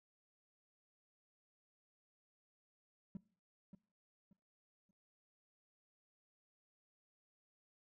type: tone with echo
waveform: triangle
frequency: 191.7 Hz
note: G3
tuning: 38 cents flat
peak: -39 dBFS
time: 3.15-3.17 s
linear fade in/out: 2 ms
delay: 580 ms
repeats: 3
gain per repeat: -11 dB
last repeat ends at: 4.91 s
effects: noise-tail reverb RT60 0.5 s tail -23 dB re dry + tanh soft clip ceiling -38 dBFS